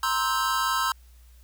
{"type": "chord", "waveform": "square", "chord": "C dominant seventh", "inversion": "third", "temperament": "just", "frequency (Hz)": [941.9, 1046.5, 1308.1, 1569.8], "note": ["Bb5", "C6", "E6", "G6"], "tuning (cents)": [18, 0, -14, 2], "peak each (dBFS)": [-32, -28, -28, -32], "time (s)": [0.03, 0.92], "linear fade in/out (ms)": 2, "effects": ["added 60 Hz sine -49 dBFS peak until 1.43 s", "white hiss -62 dBFS RMS until 1.43 s"]}